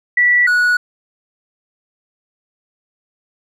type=tone pair in turn; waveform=sine / triangle; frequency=1955 / 1464.6 Hz; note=B6 / F#6; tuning=-18 / -18 cents; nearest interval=perfect fourth; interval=500 cents; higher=first; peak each=-9 dBFS; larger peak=neither; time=0.17-0.47 / 0.47-0.77 s; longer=neither; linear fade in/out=5 ms; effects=none